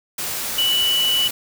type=tone in noise; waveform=sine; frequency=2960 Hz; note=F#7; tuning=in tune; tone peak=-16 dBFS; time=0.58-1.28 s; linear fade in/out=5 ms; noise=white; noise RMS=-26 dBFS; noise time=0.18-1.31 s; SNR=+7 dB; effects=none